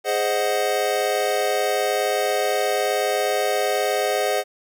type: chord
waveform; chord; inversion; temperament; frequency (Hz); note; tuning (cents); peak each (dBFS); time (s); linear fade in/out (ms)
square; Ab dominant seventh; none; equal; 415.3 / 523.3 / 622.3 / 740; Ab4 / C5 / Eb5 / Gb5; 0 / 0 / 0 / 0; -26; 0.04-4.44; 50
effects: none